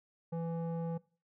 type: tone with low-pass filter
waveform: square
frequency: 166.5 Hz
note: E3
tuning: 18 cents sharp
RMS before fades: -37 dBFS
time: 0.32-0.98 s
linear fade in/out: 10 ms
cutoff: 680 Hz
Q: 1.9
effects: noise-tail reverb RT60 0.4 s tail -22 dB re dry